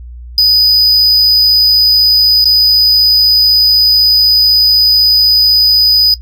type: tone with dropouts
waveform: triangle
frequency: 4978 Hz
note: D#8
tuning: in tune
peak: -3 dBFS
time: 0.38-6.14 s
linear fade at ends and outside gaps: 1 ms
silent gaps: 2.443-2.455 s
effects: noise-tail reverb RT60 0.1 s tail -19 dB re dry + added 60 Hz sine -26 dBFS peak until 6.21 s